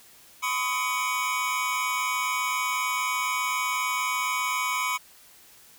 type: tone cluster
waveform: square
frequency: 1012 / 1112 / 1259 / 2248 / 2453 Hz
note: B5 / C#6 / D#6 / C#7 / D#7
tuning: +42 / +5 / +20 / +24 / -25 cents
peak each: -30 / -36 / -34 / -30 / -38 dBFS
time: 0.42-4.98 s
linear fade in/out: 20 ms
effects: white hiss -53 dBFS RMS until 5.78 s